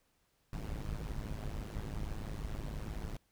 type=noise with amplitude modulation; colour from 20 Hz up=brown; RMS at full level=-36 dBFS; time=0.53-3.17 s; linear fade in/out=2 ms; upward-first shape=sine; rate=106 Hz; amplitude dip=90%; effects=pink hiss -75 dBFS RMS until 3.31 s